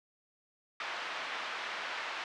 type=band-pass noise; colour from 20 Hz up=pink; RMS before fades=-39 dBFS; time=0.8-2.24 s; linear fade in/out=2 ms; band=1000 to 3000 Hz; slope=12 dB/octave; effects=low-pass 6000 Hz 12 dB/octave